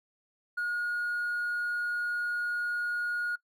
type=tone with hard clipping; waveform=triangle; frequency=1439 Hz; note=F#6; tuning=49 cents flat; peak=-28 dBFS; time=0.57-3.36 s; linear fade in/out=10 ms; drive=2 dB; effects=noise-tail reverb RT60 0.1 s tail -22 dB re dry